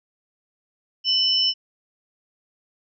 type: tone pair together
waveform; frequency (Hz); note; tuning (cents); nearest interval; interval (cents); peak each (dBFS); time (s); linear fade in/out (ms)
sine; 2987 / 5322; F#7 / E8; +16 / +16; minor seventh; 1000; -20; 1.04-1.54; 50
effects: none